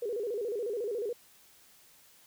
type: tone with vibrato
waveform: sine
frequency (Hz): 443.3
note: A4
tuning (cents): +13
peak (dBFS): -31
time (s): 0.02-1.13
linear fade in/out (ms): 5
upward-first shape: square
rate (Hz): 14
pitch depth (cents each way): 140
effects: white hiss -60 dBFS RMS until 2.26 s